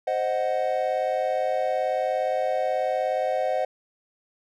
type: chord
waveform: triangle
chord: C diminished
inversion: none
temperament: equal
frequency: 523.3 / 622.3 / 740 Hz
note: C5 / Eb5 / Gb5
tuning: 0 / 0 / 0 cents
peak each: -25 dBFS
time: 0.07-3.65 s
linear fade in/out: 5 ms
effects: none